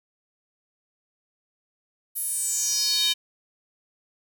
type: tone with high-pass filter sweep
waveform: square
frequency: 339.3 Hz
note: F4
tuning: 50 cents flat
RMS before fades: -25 dBFS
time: 2.15-3.14 s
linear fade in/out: 20 ms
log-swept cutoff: 12000 to 3300 Hz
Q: 5.4
effects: none